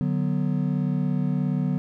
triangle chord, B minor, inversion first, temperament just, 148.16 / 185.21 / 246.9 Hz, D3 / F#3 / B3, +16 / +2 / 0 cents, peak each -23 / -24 / -26 dBFS, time 0.01-1.78 s, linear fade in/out 0 ms, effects none

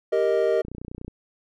triangle chord, Eb major, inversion first, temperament equal, 392 / 466.2 / 622.3 Hz, G4 / Bb4 / Eb5, 0 / 0 / 0 cents, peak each -22 / -21 / -21 dBFS, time 0.12-0.62 s, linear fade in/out 10 ms
click train, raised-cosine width 3 ms, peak -23 dBFS, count 14, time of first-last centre 0.65-1.08 s, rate 30.2 Hz
effects none

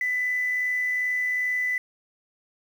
sine tone with amplitude modulation, 1996 Hz, B6, 18 cents sharp, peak -21 dBFS, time 0.01-1.78 s, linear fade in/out 2 ms, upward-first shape sine, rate 82.5 Hz, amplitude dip 25%, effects tanh soft clip ceiling -17 dBFS + 8-bit

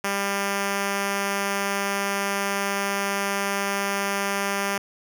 5% pulse tone, 198.9 Hz, G3, 25 cents sharp, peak -12 dBFS, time 0.04-4.78 s, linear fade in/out 5 ms, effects none

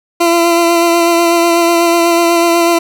20% pulse tone with vibrato, 339.8 Hz, F4, 47 cents flat, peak -3 dBFS, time 0.2-2.79 s, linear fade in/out 10 ms, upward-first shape sine, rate 8.1 Hz, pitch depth 20 cents each way, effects none

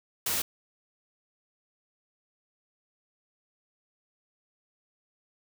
white noise, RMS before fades -29 dBFS, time 0.26-0.42 s, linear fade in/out 5 ms, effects none

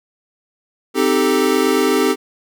square chord, A half-diminished seventh, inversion first, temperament equal, 261.6 / 311.1 / 392 / 440 Hz, C4 / Eb4 / G4 / A4, 0 / 0 / 0 / 0 cents, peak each -20 / -21 / -18 / -20 dBFS, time 0.94-2.16 s, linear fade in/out 50 ms, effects none

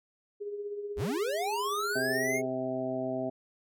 sine tone with tremolo, 410 Hz, G#4, 22 cents flat, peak -32 dBFS, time 0.4-2.47 s, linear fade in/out 20 ms, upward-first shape triangle, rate 16 Hz, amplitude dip 55%
square linear sweep, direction up, 34.65 to 2200 Hz, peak -31 dBFS, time 0.96-2.42 s, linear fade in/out 50 ms
harmonic tone, 129.6 Hz, C3, 16 cents flat, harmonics 1 / 2 / 3 / 4 / 5 / 6, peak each -43 / -35 / -38 / -45 / -33 / -44 dBFS, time 1.95-3.3 s, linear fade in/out 10 ms
effects none

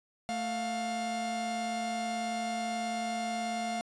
45% pulse tone pair together, 222.2 / 705 Hz, A3 / F5, +17 / +16 cents, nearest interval octave + minor sixth, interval 1999 cents, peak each -37 / -33 dBFS, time 0.29-3.81 s, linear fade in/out 0 ms, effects resampled to 22050 Hz

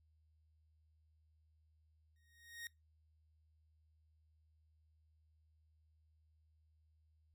sawtooth tone with exponential growth, 1864.7 Hz, A#6, in tune, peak -40 dBFS, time 2.16-2.67 s, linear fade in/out 1 ms, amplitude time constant 110 ms, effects noise-tail reverb RT60 0.2 s tail -23 dB re dry + added 78 Hz sine -70 dBFS peak until 7.34 s

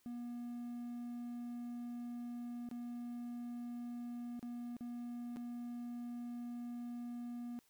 triangle tone with dropouts, 240.2 Hz, B3, 48 cents flat, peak -40 dBFS, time 0.06-7.59 s, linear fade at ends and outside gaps 0 ms, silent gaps 2.689-2.713 / 4.394-4.428 / 4.767-4.808 / 5.361-5.369 s, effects white hiss -73 dBFS RMS until 7.69 s

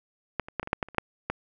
clicks, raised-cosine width 0.5 ms, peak -11 / -25 / -12 / -20 / -21 / -8 / -12 / -29 / -29 / -6 / -12 dBFS, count 11, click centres 0.397 / 0.485 / 0.597 / 0.63 / 0.674 / 0.731 / 0.828 / 0.886 / 0.947 / 0.983 / 1.3 s, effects none

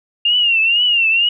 sine tone with vibrato, 2791 Hz, F7, 2 cents flat, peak -11 dBFS, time 0.25-1.29 s, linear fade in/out 5 ms, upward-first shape triangle, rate 2.1 Hz, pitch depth 120 cents each way, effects none

